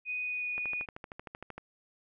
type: tone with pitch glide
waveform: sine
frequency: 2489 to 2466 Hz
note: D#7 to D#7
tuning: 0 to -16 cents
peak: -32 dBFS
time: 0.05-0.86 s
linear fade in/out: 50 ms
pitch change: -16 cents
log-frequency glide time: 0.21-0.48 s
type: click train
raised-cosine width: 0.5 ms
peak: -27 dBFS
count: 14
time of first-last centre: 0.58-1.58 s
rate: 13 Hz
effects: none